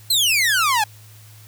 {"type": "exponential sweep", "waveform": "sawtooth", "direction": "down", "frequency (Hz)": [4251, 812], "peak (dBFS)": -12, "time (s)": [0.1, 0.84], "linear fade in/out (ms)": 5, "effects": ["added 107 Hz sine -43 dBFS peak until 1.47 s", "white hiss -49 dBFS RMS until 1.47 s"]}